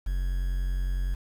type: tone with quantisation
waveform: triangle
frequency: 45.32 Hz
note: F#1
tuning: 35 cents flat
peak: -23 dBFS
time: 0.06-1.15 s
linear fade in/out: 10 ms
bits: 8
effects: none